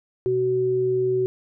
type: tone pair together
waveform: sine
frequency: 126.19 / 375.1 Hz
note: B2 / F#4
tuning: +38 / +24 cents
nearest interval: octave + perfect fifth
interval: 1886 cents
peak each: -30 / -19 dBFS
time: 0.26-1.26 s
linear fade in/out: 0 ms
effects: none